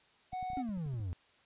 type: tone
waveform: triangle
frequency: 740 Hz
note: F#5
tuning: in tune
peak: -34 dBFS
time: 0.32-0.63 s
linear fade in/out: 20 ms
type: clicks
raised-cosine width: 5 ms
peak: -37 dBFS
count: 10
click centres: 0.331 / 0.428 / 0.502 / 0.533 / 0.573 / 0.691 / 0.775 / 0.862 / 0.94 / 1.002 s
type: exponential sweep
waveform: triangle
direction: down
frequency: 282.5 to 82.2 Hz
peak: -33 dBFS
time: 0.57-1.13 s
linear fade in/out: 0 ms
effects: white hiss -66 dBFS RMS until 1.45 s + resampled to 8000 Hz